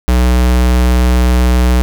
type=tone; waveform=square; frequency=61.74 Hz; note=B1; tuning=in tune; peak=-8 dBFS; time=0.08-1.82 s; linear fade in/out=0 ms; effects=none

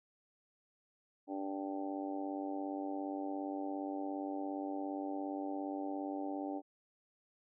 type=harmonic tone; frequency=97.3 Hz; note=G2; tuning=12 cents flat; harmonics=3 / 4 / 5 / 6 / 7 / 8 / 9; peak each=-39 / -48 / -51 / -46 / -53 / -44 / -55 dBFS; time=1.27-6.62 s; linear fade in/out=50 ms; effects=none

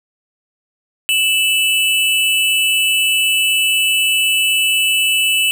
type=tone pair together; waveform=square; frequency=2637 / 2965 Hz; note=E7 / F#7; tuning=0 / +3 cents; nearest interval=major second; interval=203 cents; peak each=-16 dBFS; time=1.09-5.51 s; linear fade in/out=0 ms; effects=none

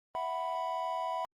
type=chord; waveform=triangle; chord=E suspended second; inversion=none; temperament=just; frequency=659.3 / 741.7 / 988.9 Hz; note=E5 / F#5 / B5; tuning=0 / +4 / +2 cents; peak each=-36 / -36 / -33 dBFS; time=0.15-1.25 s; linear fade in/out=0 ms; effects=Opus 24 kbps

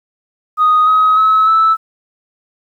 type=tone with pitch steps; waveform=sine; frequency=1244.5 / 1267 / 1289.9 / 1313.2 Hz; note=D#6 / D#6 / E6 / E6; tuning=0 / +31 / -38 / -7 cents; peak=-6 dBFS; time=0.57-1.77 s; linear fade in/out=50 ms; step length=300 ms; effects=tanh soft clip ceiling -4 dBFS + 8-bit

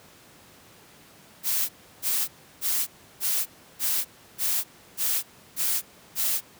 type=noise bursts; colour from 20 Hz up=blue; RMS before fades=-25 dBFS; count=9; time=1.43-6.41 s; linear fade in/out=50 ms; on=260 ms; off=330 ms; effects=pink hiss -52 dBFS RMS until 6.59 s + high-pass 100 Hz 12 dB/octave

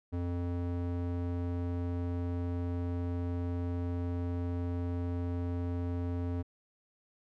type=tone with band-pass filter; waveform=square; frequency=87.31 Hz; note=F2; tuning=in tune; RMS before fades=-34 dBFS; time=0.12-6.43 s; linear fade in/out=20 ms; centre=220 Hz; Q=0.67; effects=none

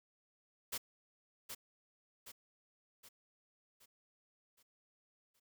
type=noise with echo; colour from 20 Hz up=white; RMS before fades=-40 dBFS; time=0.72-0.78 s; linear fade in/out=10 ms; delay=770 ms; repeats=6; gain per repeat=-6 dB; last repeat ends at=5.4 s; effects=none

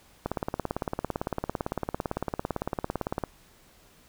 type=click train; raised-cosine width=1 ms; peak=-14 dBFS; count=54; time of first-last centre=0.26-3.238 s; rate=17.8 Hz; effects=pink hiss -58 dBFS RMS until 4.08 s

